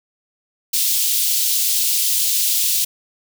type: high-pass noise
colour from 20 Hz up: white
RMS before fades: -18 dBFS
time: 0.73-2.85 s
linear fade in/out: 10 ms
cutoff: 3100 Hz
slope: 24 dB/octave
effects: none